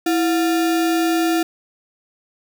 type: tone with sample-and-hold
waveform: sine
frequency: 330 Hz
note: E4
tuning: 2 cents sharp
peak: -15 dBFS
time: 0.06-1.43 s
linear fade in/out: 5 ms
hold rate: 1050 Hz
effects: none